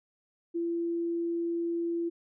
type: tone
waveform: sine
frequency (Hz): 338.8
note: E4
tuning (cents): +48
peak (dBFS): -28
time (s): 0.54-2.1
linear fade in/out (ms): 20
effects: none